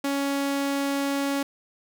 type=tone; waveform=sawtooth; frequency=278.9 Hz; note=C#4; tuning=11 cents sharp; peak=-20 dBFS; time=0.04-1.43 s; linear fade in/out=5 ms; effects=none